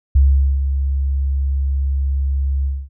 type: tone with ADSR envelope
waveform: sine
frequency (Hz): 68.4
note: C#2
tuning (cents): -23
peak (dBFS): -7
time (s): 0.15-2.89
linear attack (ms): 8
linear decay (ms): 430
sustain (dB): -8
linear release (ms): 240
effects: none